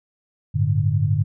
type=chord; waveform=sine; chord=G suspended second; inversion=none; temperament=equal; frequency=98 / 110 / 146.83 Hz; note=G2 / A2 / D3; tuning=0 / 0 / 0 cents; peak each=-21 dBFS; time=0.54-1.24 s; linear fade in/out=20 ms; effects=none